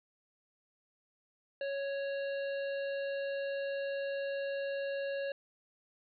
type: harmonic tone with a mistuned harmonic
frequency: 554.4 Hz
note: C#5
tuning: in tune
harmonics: 1 / 3 / 5 / 7 / 8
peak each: -34 / -44 / -48 / -55 / -56 dBFS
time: 1.61-5.32 s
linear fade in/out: 2 ms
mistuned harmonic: 8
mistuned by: -71 cents
effects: none